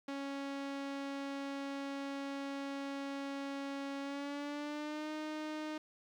sawtooth tone with pitch glide, 277.2 to 307.6 Hz, C#4 to D#4, 0 to -20 cents, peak -35 dBFS, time 0.08-5.78 s, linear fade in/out 5 ms, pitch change +180 cents, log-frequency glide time 4.01-5.11 s, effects low-pass 5000 Hz 12 dB/octave + 12-bit

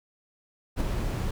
brown noise with ADSR envelope, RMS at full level -24 dBFS, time 0.76-1.31 s, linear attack 44 ms, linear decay 9 ms, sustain -5 dB, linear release 5 ms, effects none

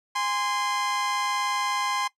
sawtooth tone pair together, 820 / 1039.1 Hz, G#5 / C6, -22 / -12 cents, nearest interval major third, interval 410 cents, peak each -27 / -22 dBFS, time 0.15-2.08 s, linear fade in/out 10 ms, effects noise-tail reverb RT60 0.1 s tail -19 dB re dry + low-pass 8000 Hz 12 dB/octave

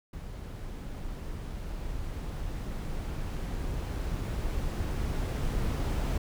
brown noise with level ramp, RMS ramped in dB -40 to -28 dBFS, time 0.13-6.18 s, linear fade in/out 5 ms, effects none

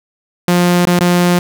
sawtooth tone with dropouts, 176.5 Hz, F3, 19 cents sharp, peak -5 dBFS, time 0.48-1.39 s, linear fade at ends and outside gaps 2 ms, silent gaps 0.853-0.871 / 0.992-1.008 s, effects none

